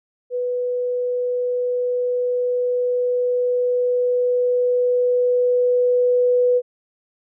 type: tone with level ramp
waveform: sine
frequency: 493.9 Hz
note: B4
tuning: in tune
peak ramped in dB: -20 to -13 dBFS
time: 0.3-6.62 s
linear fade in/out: 50 ms
effects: none